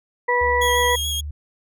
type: harmonic tone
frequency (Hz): 488.9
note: B4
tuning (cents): -18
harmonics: 1 / 2 / 4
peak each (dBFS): -21 / -20 / -21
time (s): 0.28-0.96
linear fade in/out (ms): 10
type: tone with pitch glide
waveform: sine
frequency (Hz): 71.7 to 74.01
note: D2 to D2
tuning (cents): -41 to +14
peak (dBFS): -27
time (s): 0.41-1.31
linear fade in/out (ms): 5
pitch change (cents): +55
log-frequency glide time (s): 0.75-0.91
type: tone with vibrato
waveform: sawtooth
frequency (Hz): 3290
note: G#7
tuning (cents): -17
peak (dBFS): -20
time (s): 0.61-1.21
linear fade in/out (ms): 10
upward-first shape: square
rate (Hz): 6.9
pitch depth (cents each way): 19
effects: none